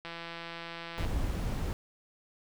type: click train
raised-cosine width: 0.3 ms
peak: -25 dBFS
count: 169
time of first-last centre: 0.05-1.05 s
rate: 168 Hz
type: noise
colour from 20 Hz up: brown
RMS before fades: -32 dBFS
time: 0.98-1.73 s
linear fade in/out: 0 ms
effects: none